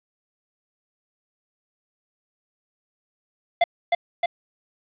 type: tone with echo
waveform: square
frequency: 692 Hz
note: F5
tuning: 16 cents flat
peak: -15 dBFS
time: 3.61-3.64 s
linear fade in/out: 5 ms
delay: 310 ms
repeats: 2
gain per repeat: -2 dB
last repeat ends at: 4.26 s
effects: resampled to 8000 Hz + 7-bit